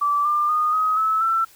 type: tone with pitch steps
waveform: sine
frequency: 1161 / 1194.3 / 1228.6 / 1263.9 / 1300.2 / 1337.5 Hz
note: D6 / D6 / D#6 / D#6 / E6 / E6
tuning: -20 / +29 / -22 / +27 / -24 / +25 cents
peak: -17 dBFS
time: 0.01-1.45 s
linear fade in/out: 10 ms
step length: 240 ms
effects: white hiss -51 dBFS RMS until 1.55 s